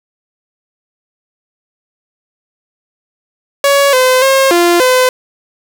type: tone with pitch steps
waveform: sawtooth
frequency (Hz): 561 / 512 / 537 / 346.7 / 509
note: C#5 / C5 / C5 / F4 / C5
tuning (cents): +21 / -38 / +45 / -13 / -48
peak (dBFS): -3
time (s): 3.64-5.09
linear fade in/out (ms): 2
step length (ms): 290
effects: none